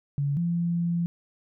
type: tone pair in turn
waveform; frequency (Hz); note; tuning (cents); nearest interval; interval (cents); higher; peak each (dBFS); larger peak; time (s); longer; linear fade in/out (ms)
sine; 142 / 171.13; C#3 / F3; +42 / -35; minor third; 323; second; -23; neither; 0.18-0.37 / 0.37-1.06; second; 0
effects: none